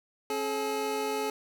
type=tone pair together; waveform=25% pulse; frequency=270.9 / 427.5 Hz; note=C#4 / A4; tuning=-40 / -50 cents; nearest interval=minor sixth; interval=790 cents; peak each=-33 / -26 dBFS; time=0.3-1.3 s; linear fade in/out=2 ms; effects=none